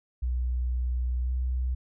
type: tone with pitch glide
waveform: sine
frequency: 61.74 to 63 Hz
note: B1 to B1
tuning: 0 to +35 cents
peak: -25 dBFS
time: 0.22-1.75 s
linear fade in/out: 10 ms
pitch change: +35 cents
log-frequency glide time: 1.22-1.3 s
effects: none